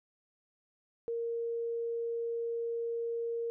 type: tone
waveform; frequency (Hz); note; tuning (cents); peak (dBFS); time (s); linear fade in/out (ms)
sine; 465; A#4; -4; -32; 1.08-3.5; 0
effects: none